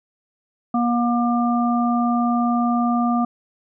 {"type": "harmonic tone", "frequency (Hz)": 238.7, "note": "A#3", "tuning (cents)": 41, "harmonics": [1, 3, 5], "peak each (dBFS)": [-18, -23, -25], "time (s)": [0.74, 3.25], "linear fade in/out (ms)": 5, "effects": []}